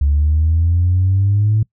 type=exponential sweep; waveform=sine; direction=up; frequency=70 to 110.1 Hz; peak=-10 dBFS; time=0.01-1.63 s; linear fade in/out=5 ms; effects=noise-tail reverb RT60 0.1 s tail -24 dB re dry + tanh soft clip ceiling -7 dBFS